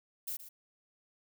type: noise with echo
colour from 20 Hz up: violet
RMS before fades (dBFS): -38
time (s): 0.27-0.37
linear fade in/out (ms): 10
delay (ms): 120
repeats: 1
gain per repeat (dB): -12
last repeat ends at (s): 0.49
effects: none